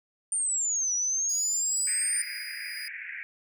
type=exponential two-way sweep; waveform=sine; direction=down then up; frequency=9120 to 5810 to 9120 Hz; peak=-25 dBFS; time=0.32-2.22 s; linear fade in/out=2 ms; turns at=0.94 s
type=tone with tremolo; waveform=sawtooth; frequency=4925 Hz; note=D#8; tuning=19 cents flat; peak=-34 dBFS; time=1.29-2.88 s; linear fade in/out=2 ms; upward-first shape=triangle; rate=2.1 Hz; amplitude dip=35%
type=band-pass noise; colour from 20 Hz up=white; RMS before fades=-39 dBFS; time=1.87-3.23 s; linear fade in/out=0 ms; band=1600 to 2400 Hz; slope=96 dB/octave
effects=none